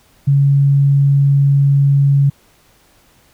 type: tone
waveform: sine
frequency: 139.9 Hz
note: C#3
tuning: 16 cents sharp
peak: -8 dBFS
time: 0.27-2.3 s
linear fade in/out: 10 ms
effects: pink hiss -52 dBFS RMS until 3.33 s